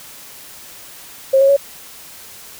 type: tone with pitch steps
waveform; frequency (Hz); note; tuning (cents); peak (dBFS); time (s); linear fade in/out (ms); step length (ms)
sine; 536 / 547.3 / 558.8; C5 / C#5 / C#5; +42 / -22 / +14; -8; 1.33-1.567; 10; 79
effects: white hiss -38 dBFS RMS until 2.59 s